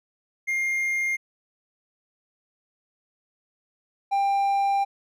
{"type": "tone pair in turn", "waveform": "triangle", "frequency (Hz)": [2119, 793.7], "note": ["C7", "G5"], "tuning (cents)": [21, 21], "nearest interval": "octave + perfect fourth", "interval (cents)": 1700, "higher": "first", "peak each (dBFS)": [-21, -18], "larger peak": "second", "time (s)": [[0.47, 1.17], [4.11, 4.85]], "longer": "second", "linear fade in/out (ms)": 20, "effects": []}